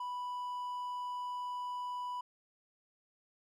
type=tone; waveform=triangle; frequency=987.8 Hz; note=B5; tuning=in tune; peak=-35 dBFS; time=0-2.21 s; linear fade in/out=5 ms; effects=none